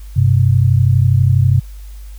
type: tone pair together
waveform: sine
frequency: 96.42 / 128.7 Hz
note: G2 / C3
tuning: -28 / -28 cents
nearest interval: perfect fourth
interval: 500 cents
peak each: -11 dBFS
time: 0.16-1.6 s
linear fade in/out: 10 ms
effects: added 50 Hz sine -29 dBFS peak until 2.18 s + white hiss -48 dBFS RMS until 2.18 s